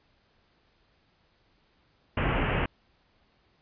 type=low-pass noise; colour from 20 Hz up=pink; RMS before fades=-27 dBFS; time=2.17-2.66 s; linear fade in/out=5 ms; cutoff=3000 Hz; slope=96 dB/octave; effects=pink hiss -67 dBFS RMS until 3.61 s + resampled to 11025 Hz